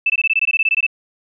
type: tone bursts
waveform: sine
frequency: 2637 Hz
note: E7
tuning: in tune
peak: -12 dBFS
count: 14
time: 0.06-0.866 s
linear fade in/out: 5 ms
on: 39 ms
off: 20 ms
effects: none